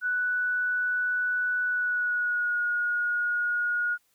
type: tone with pitch glide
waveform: sine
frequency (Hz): 1482 to 1442.3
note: F#6 to F#6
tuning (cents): +2 to -45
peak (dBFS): -24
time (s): 0.01-3.98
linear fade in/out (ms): 50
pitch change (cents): -47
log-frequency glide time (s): 1.64-2.62
effects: white hiss -69 dBFS RMS until 4.14 s